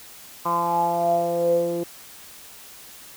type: tone with low-pass filter sweep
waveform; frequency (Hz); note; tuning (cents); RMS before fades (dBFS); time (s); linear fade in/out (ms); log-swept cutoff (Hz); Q
10% pulse; 171.4; F3; -32; -22; 0.45-1.84; 10; 1100 to 410; 9.3
effects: white hiss -44 dBFS RMS until 3.16 s